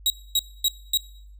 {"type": "tone bursts", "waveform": "sawtooth", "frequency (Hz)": 3829, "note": "A#7", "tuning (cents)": 46, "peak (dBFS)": -15, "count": 4, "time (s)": [0.06, 0.974], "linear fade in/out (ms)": 2, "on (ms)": 41, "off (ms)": 250, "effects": ["noise-tail reverb RT60 0.7 s tail -21 dB re dry", "added 50 Hz sine -43 dBFS peak until 1.39 s"]}